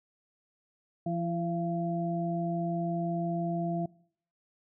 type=tone cluster; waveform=sine; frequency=170.3 / 336.6 / 684 Hz; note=F3 / E4 / F5; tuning=-43 / +36 / -36 cents; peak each=-31 / -36 / -34 dBFS; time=1.06-3.86 s; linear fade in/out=5 ms; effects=noise-tail reverb RT60 0.6 s tail -22 dB re dry